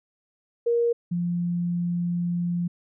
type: tone pair in turn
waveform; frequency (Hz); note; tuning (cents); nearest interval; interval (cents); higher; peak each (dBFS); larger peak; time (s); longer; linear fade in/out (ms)
sine; 470.7 / 174.04; A#4 / F3; +17 / -6; octave + perfect fourth; 1723; first; -19 / -23; first; 0.66-0.93 / 1.11-2.68; second; 10
effects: none